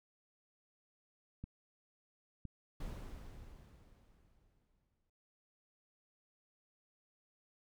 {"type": "clicks", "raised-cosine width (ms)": 5, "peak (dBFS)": -32, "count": 2, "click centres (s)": [1.44, 2.453]}
{"type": "noise with exponential decay", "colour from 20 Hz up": "brown", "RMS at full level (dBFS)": -43, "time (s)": [2.8, 5.1], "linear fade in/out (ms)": 5, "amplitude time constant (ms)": 500}
{"effects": []}